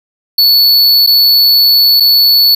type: tone with dropouts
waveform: square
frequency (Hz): 4435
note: C#8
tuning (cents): 0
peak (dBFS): -5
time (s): 0.38-2.55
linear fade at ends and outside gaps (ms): 5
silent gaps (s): 1.065-1.072 / 2-2.004
effects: none